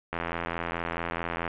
click train, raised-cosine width 0.5 ms, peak -15 dBFS, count 115, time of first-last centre 0.13-1.478 s, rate 84.6 Hz, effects resampled to 8000 Hz + 8-bit

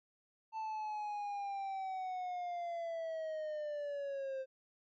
triangle linear sweep, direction down, 887 to 523.3 Hz, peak -36 dBFS, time 0.52-4.46 s, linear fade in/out 50 ms, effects resampled to 16000 Hz

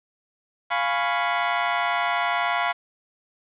25% pulse chord, C# dominant seventh, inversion first, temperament equal, 698.5 / 830.6 / 987.8 / 1108.7 Hz, E#5 / G#5 / B5 / C#6, 0 / 0 / 0 / 0 cents, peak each -21 / -26 / -23 / -25 dBFS, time 0.7-2.73 s, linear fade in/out 20 ms, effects resampled to 8000 Hz + 8-bit

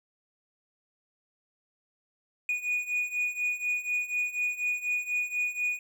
triangle beating tone pair, 2460 / 2464.1 Hz, D#7 / D#7, -20 / -17 cents, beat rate 4.1 Hz, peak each -31 / -28 dBFS, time 2.49-5.79 s, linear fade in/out 2 ms, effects none

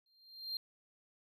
triangle tone with exponential growth, 4186 Hz, C8, in tune, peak -33 dBFS, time 0.06-0.57 s, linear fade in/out 2 ms, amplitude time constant 110 ms, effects none

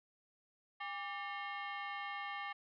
sine tone with frequency modulation, 182.2 Hz, F#3, 26 cents flat, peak -40 dBFS, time 0.8-2.53 s, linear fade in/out 10 ms, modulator 989 Hz, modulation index 2.4, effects none

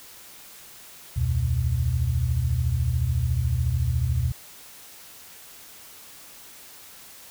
sine tone cluster, 71.3 / 85.2 / 122.3 Hz, C#2 / F2 / B2, +49 / -42 / -16 cents, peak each -26 / -26 / -24 dBFS, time 1.16-4.32 s, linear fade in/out 10 ms, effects white hiss -46 dBFS RMS until 7.3 s

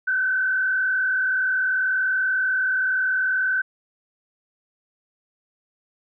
sine tone with frequency modulation, 1524 Hz, G6, 49 cents flat, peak -19 dBFS, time 0.07-3.62 s, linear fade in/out 10 ms, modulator 40.7 Hz, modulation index 0.88, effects none

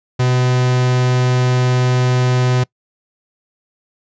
45% pulse tone, 125.9 Hz, B2, 34 cents sharp, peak -12 dBFS, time 0.19-2.64 s, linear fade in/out 10 ms, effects noise-tail reverb RT60 0.1 s tail -24 dB re dry + resampled to 16000 Hz

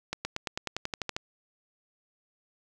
accelerating click train, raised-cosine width 0.2 ms, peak -14 dBFS, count 12, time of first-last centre 0.13-1.165 s, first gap 120 ms, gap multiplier 0.95, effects none

